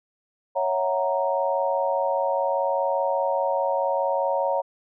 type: chord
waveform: sine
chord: F# dominant seventh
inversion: second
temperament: equal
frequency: 554.4 / 659.3 / 740 / 932.3 Hz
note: C#5 / E5 / F#5 / A#5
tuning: 0 / 0 / 0 / 0 cents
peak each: -24 / -29 / -29 / -26 dBFS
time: 0.55-4.62 s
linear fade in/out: 20 ms
effects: none